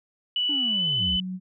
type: tone with pitch glide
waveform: sine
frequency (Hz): 2960 to 3010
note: F#7 to F#7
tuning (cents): 0 to +29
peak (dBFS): -22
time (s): 0.36-1.2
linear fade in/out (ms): 2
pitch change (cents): +29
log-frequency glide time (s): 0.67-0.87
type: linear sweep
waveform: triangle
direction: down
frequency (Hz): 300 to 52.3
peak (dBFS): -29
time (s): 0.49-1.17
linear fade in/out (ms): 5
type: tone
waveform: sine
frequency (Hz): 185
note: F#3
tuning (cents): 0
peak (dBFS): -29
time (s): 0.98-1.4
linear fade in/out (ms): 50
effects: none